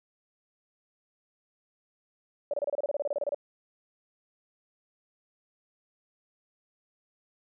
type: tone bursts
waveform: sine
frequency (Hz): 577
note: D5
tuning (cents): -31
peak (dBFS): -26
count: 16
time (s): 2.51-3.346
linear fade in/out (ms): 2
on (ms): 26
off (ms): 28
effects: none